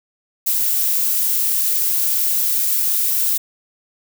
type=noise; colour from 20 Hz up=violet; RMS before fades=-18 dBFS; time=0.46-3.38 s; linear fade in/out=10 ms; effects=none